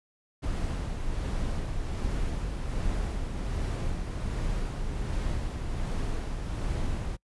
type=noise with tremolo; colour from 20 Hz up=brown; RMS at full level=-29 dBFS; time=0.42-7.17 s; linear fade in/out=20 ms; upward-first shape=sine; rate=1.3 Hz; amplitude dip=35%; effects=noise-tail reverb RT60 0.1 s tail -25 dB re dry + resampled to 24000 Hz